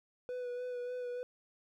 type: tone with vibrato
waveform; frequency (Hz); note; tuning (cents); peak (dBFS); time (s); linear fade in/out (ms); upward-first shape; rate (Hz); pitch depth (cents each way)
triangle; 493.9; B4; 0; -35; 0.29-1.23; 0; sine; 3.4; 22
effects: none